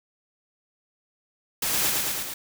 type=noise with echo; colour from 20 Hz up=white; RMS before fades=-26 dBFS; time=1.62-1.9 s; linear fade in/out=5 ms; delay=110 ms; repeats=4; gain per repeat=-2 dB; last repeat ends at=2.34 s; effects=none